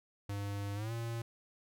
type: tone with pitch glide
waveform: square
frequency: 100.9 to 115.9 Hz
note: G#2 to A#2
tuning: -49 to -10 cents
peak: -37 dBFS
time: 0.29-1.22 s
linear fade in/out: 5 ms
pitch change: +239 cents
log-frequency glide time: 0.75-0.92 s
effects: none